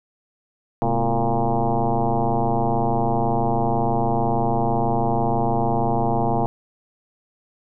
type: tone with frequency modulation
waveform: sine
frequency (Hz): 340.9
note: F4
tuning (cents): -42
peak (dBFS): -17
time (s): 0.82-6.46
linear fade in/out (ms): 0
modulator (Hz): 118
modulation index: 4.7
effects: none